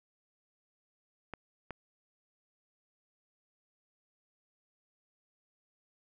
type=clicks; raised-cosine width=0.5 ms; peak=-25 dBFS; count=2; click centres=1.337 / 1.707 s; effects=none